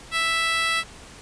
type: tone with high-pass filter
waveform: 10% pulse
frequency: 659.3 Hz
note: E5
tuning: in tune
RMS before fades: -23 dBFS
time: 0.11-0.84 s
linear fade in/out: 50 ms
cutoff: 1500 Hz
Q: 1.4
effects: pink hiss -44 dBFS RMS until 1.21 s + resampled to 22050 Hz